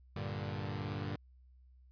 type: chord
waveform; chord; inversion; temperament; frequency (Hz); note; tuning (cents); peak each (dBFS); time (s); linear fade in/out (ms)
sawtooth; G minor; none; equal; 98 / 116.54 / 146.83; G2 / Bb2 / D3; 0 / 0 / 0; -36 / -39 / -38; 0.16-1.16; 5
effects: added 63 Hz sine -58 dBFS peak until 1.91 s + resampled to 11025 Hz